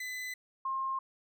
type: tone pair in turn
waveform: 40% pulse / sine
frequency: 2011 / 1065.3 Hz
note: B6 / C6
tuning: +31 / +31 cents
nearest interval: major seventh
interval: 1100 cents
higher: first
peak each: -36 / -31 dBFS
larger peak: second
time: 0-0.34 / 0.65-0.99 s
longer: neither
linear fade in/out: 5 ms
effects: none